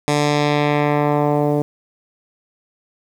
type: tone with low-pass filter sweep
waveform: 10% pulse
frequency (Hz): 147.2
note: D3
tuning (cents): +4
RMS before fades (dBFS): -17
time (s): 0.08-1.62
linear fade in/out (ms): 0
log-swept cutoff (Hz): 8900 to 480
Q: 1.1
effects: 7-bit